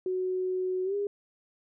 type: tone with pitch glide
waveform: sine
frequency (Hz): 370 to 405.8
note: F#4 to G#4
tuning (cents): 0 to -40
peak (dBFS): -27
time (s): 0.06-1.07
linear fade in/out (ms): 2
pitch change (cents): +160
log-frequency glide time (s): 0.84-0.95
effects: none